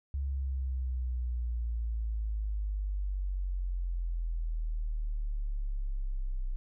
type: exponential sweep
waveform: sine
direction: down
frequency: 69.3 to 31.43 Hz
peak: -30 dBFS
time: 0.14-6.56 s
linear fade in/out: 0 ms
effects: none